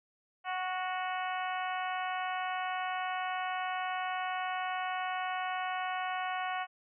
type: harmonic tone with a mistuned harmonic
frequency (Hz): 370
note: F#4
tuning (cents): 0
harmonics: 2 / 3 / 4 / 5 / 6 / 7 / 8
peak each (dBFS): -35 / -39 / -41 / -43 / -45 / -46 / -47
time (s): 0.44-6.67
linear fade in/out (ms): 50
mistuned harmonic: 4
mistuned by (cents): -16
effects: none